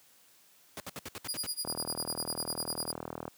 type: noise bursts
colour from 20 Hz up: pink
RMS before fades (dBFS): -40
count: 8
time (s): 0.77-1.465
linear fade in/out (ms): 0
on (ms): 30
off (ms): 65
type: tone with tremolo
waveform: 20% pulse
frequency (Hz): 4876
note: D#8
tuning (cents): -36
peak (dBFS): -25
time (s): 1.28-2.92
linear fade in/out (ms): 10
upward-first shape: sine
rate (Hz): 10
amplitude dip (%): 95
type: click train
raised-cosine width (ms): 1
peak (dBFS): -23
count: 66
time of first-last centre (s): 1.65-3.279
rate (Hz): 39.9
effects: white hiss -62 dBFS RMS until 3.37 s + high-pass 100 Hz 12 dB/octave